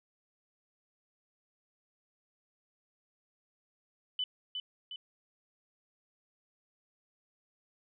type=tone with echo; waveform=sine; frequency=3000 Hz; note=F#7; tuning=23 cents sharp; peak=-30 dBFS; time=4.19-4.24 s; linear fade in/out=2 ms; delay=360 ms; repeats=2; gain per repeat=-5 dB; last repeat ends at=4.96 s; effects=none